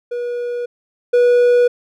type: tone pair in turn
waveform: triangle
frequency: 483.2 / 486.8 Hz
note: B4 / B4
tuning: -38 / -25 cents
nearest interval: unison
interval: 13 cents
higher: second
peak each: -18 / -7 dBFS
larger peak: second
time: 0.11-0.66 / 1.13-1.68 s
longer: neither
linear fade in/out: 10 ms
effects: none